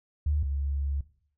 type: tone pair in turn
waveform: sine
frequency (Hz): 74.1 / 70.06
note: D2 / C#2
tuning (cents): +16 / +19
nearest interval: minor second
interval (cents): 97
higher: first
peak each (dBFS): -23 / -27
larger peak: first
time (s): 0.26-0.43 / 0.43-1.01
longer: second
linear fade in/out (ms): 5
effects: noise-tail reverb RT60 0.6 s tail -17 dB re dry